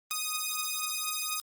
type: beating tone pair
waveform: 5% pulse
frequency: 1244.5 / 1248.6 Hz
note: D#6 / D#6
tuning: 0 / +6 cents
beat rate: 4.1 Hz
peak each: -22 dBFS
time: 0.11-1.4 s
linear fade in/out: 0 ms
effects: Opus 32 kbps